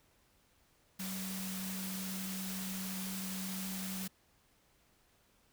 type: tone in noise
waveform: sine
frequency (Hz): 189.3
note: F#3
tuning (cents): +40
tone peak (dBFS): -40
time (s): 0.99-4.08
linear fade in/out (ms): 10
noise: white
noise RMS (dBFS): -43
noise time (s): 0.99-4.08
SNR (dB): 0
effects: pink hiss -70 dBFS RMS until 5.52 s